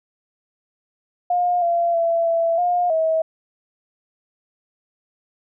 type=tone with pitch steps; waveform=sine; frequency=711 / 685 / 671 / 667 / 710 / 643 Hz; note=F5 / F5 / E5 / E5 / F5 / E5; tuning=+31 / -34 / +31 / +20 / +28 / -43 cents; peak=-16 dBFS; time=1.3-3.22 s; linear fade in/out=5 ms; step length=320 ms; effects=none